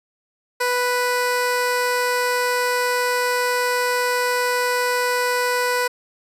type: tone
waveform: 15% pulse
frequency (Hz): 493.9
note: B4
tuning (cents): 0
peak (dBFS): -12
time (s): 0.6-5.88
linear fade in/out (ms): 10
effects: resampled to 32000 Hz